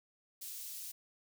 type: high-pass noise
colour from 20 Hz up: white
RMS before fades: -45 dBFS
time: 0.41-0.92 s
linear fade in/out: 10 ms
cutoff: 4400 Hz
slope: 12 dB/octave
effects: none